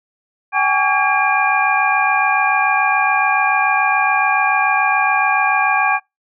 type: tone cluster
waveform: sine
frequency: 768 / 835 / 1134 / 1626 / 2398 Hz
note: G5 / G#5 / C#6 / G#6 / D7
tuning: -36 / +9 / +39 / -37 / +36 cents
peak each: -19 dBFS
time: 0.52-6 s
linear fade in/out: 50 ms
effects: noise-tail reverb RT60 0.2 s tail -25 dB re dry